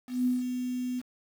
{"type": "tone with ADSR envelope", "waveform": "sine", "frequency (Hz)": 250, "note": "B3", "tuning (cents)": 21, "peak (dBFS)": -22, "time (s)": [0.07, 1.02], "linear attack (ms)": 190, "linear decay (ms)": 160, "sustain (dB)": -7, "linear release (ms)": 32, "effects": ["8-bit"]}